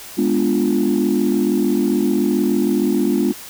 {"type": "chord", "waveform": "sine", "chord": "G# diminished seventh", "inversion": "none", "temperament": "equal", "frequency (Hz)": [207.7, 246.9, 293.7, 349.2], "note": ["G#3", "B3", "D4", "F4"], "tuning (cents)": [0, 0, 0, 0], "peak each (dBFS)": -19, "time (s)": [0.17, 3.33], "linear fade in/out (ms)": 20, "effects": ["tanh soft clip ceiling -8 dBFS", "white hiss -36 dBFS RMS until 3.49 s"]}